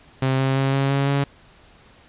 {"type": "tone with pitch steps", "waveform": "sawtooth", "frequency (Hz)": [132.3, 133.84, 135.39, 136.97, 138.56, 140.17], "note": ["C3", "C3", "C#3", "C#3", "C#3", "C#3"], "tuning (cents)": [20, 40, -40, -20, 0, 20], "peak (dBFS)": -14, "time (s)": [0.22, 1.24], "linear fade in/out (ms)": 5, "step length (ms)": 170, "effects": ["pink hiss -51 dBFS RMS until 2.08 s", "resampled to 8000 Hz"]}